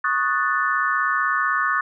sine chord, D# half-diminished seventh, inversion third, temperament equal, 1108.7 / 1244.5 / 1480 / 1760 Hz, C#6 / D#6 / F#6 / A6, 0 / 0 / 0 / 0 cents, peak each -24 dBFS, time 0.04-1.81 s, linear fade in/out 5 ms, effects none

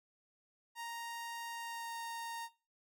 sawtooth tone with pitch glide, 932.3 to 925.9 Hz, A#5 to A#5, 0 to -12 cents, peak -38 dBFS, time 0.75-2.49 s, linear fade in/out 50 ms, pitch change -12 cents, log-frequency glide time 1.49-1.95 s, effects noise-tail reverb RT60 0.3 s tail -17 dB re dry

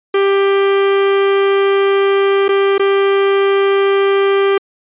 45% pulse tone with dropouts, 394.6 Hz, G4, 11 cents sharp, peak -10 dBFS, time 0.14-4.58 s, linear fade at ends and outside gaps 5 ms, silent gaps 2.482-2.489 / 2.781-2.795 s, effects resampled to 8000 Hz

